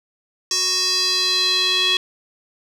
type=tone with band-pass filter sweep; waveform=square; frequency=370 Hz; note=F#4; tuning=in tune; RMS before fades=-19 dBFS; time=0.51-1.97 s; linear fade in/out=2 ms; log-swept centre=5700 to 3400 Hz; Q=5; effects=none